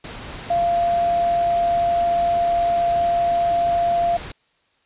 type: tone in noise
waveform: sine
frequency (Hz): 690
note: F5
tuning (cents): -21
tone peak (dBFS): -16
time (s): 0.5-4.17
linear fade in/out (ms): 5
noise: pink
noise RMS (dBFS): -34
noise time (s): 0.04-4.32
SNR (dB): +15
effects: white hiss -63 dBFS RMS until 4.85 s + resampled to 8000 Hz